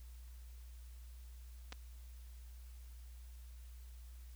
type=clicks; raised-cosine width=0.2 ms; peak=-30 / -30 dBFS; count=2; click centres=1.723 / 1.727 s; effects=added 60 Hz sine -50 dBFS peak until 4.35 s + white hiss -67 dBFS RMS until 4.35 s